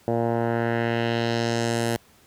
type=tone with low-pass filter sweep; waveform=10% pulse; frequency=116.54 Hz; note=A#2; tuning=in tune; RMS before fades=-24 dBFS; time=0.08-1.96 s; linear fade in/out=0 ms; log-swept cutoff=670 to 12000 Hz; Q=1.5; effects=pink hiss -56 dBFS RMS until 2.26 s + high-pass 60 Hz 12 dB/octave